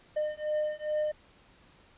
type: beating tone pair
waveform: triangle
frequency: 606 / 608.4 Hz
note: D#5 / D#5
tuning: -46 / -39 cents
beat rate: 2.4 Hz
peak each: -30 dBFS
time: 0.16-1.12 s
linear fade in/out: 10 ms
effects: pink hiss -60 dBFS RMS until 1.97 s + resampled to 8000 Hz